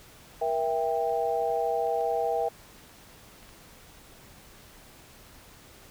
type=chord; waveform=sine; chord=E diminished; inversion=second; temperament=just; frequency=474.7 / 659.3 / 791.1 Hz; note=Bb4 / E5 / G5; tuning=+31 / 0 / +16 cents; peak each=-29 dBFS; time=0.41-2.49 s; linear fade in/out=10 ms
type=clicks; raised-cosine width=0.3 ms; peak=-37 dBFS; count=6; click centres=1.095 / 1.87 / 2.009 / 2.895 / 3.429 / 3.491 s
effects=pink hiss -52 dBFS RMS until 5.9 s